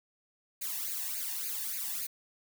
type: noise with flanger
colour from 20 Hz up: blue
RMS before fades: -36 dBFS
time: 0.61-2.07 s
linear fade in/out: 10 ms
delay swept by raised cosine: 0.44 to 1.14 ms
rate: 3.5 Hz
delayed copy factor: +0.8
effects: none